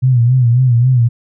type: tone with vibrato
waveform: sine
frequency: 123.47 Hz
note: B2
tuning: in tune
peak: -7 dBFS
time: 0.02-1.09 s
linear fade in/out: 20 ms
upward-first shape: sine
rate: 3.7 Hz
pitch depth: 97 cents each way
effects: none